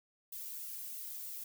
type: noise with flanger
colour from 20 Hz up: violet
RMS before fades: -44 dBFS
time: 0.32-1.44 s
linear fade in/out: 5 ms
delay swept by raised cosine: 1.4 to 2.5 ms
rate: 3.1 Hz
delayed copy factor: +1
effects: none